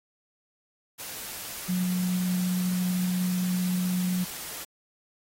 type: tone in noise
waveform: sine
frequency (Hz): 181.6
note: F#3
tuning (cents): -32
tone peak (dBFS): -24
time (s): 1.68-4.25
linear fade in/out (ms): 20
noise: white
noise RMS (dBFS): -38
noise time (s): 0.98-4.65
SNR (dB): +11
effects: AAC 48 kbps